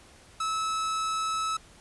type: tone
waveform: 45% pulse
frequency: 1300 Hz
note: E6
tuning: 24 cents flat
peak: -27 dBFS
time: 0.4-1.57 s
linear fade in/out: 5 ms
effects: pink hiss -54 dBFS RMS until 1.8 s + resampled to 24000 Hz